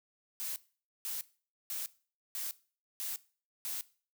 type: noise bursts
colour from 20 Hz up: blue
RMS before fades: -38 dBFS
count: 6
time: 0.4-3.81 s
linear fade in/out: 0 ms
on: 160 ms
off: 490 ms
effects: noise-tail reverb RT60 0.4 s tail -19 dB re dry